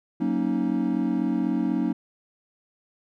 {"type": "chord", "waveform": "triangle", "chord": "D# minor seventh", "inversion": "first", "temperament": "equal with one note detuned", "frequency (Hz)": [185, 233.1, 277.2, 313.5], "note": ["F#3", "A#3", "C#4", "D#4"], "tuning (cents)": [0, 0, 0, 13], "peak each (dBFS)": [-27, -25, -25, -26], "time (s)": [0.2, 1.93], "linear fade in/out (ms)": 10, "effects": []}